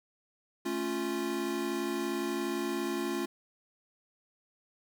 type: chord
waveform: square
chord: A augmented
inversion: none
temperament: equal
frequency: 220 / 277.2 / 349.2 Hz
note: A3 / C#4 / E#4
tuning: 0 / 0 / 0 cents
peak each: -39 / -37 / -34 dBFS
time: 0.65-3.26 s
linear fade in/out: 10 ms
effects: 11-bit